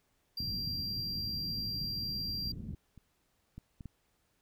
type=tone; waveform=triangle; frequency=4740 Hz; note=D8; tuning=15 cents sharp; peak=-34 dBFS; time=0.37-2.52 s; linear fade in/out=5 ms
type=low-pass noise; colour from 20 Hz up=white; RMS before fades=-42 dBFS; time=0.4-2.75 s; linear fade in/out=2 ms; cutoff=210 Hz; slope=24 dB/octave
type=clicks; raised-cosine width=5 ms; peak=-40 / -33 / -34 / -31 dBFS; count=4; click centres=2.977 / 3.58 / 3.808 / 3.857 s
effects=pink hiss -75 dBFS RMS until 4.41 s